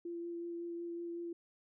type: tone with vibrato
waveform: sine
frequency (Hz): 341.8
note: F4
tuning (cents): -37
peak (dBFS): -39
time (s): 0.05-1.33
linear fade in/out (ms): 5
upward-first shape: sine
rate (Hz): 5.4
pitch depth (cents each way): 11
effects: none